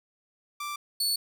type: tone pair in turn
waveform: sawtooth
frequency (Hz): 1174.7 / 4435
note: D6 / C#8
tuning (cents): 0 / 0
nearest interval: octave + major seventh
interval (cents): 2300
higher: second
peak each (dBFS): -29 / -22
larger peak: second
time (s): 0.6-0.76 / 1-1.16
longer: neither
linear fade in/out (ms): 5
effects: none